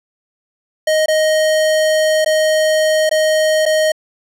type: tone with dropouts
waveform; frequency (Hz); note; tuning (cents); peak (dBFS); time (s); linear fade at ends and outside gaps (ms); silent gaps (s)
square; 624; D#5; +5; -12; 0.87-3.92; 5; 1.06-1.082 / 2.247-2.26 / 3.094-3.112 / 3.655-3.661
effects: low-pass 11000 Hz 12 dB/octave